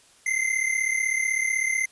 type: tone pair together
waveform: square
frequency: 2059 / 2095 Hz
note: C7 / C7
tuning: -28 / +2 cents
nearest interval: unison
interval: 30 cents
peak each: -26 dBFS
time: 0.26-1.86 s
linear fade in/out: 5 ms
effects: white hiss -56 dBFS RMS until 1.91 s + resampled to 24000 Hz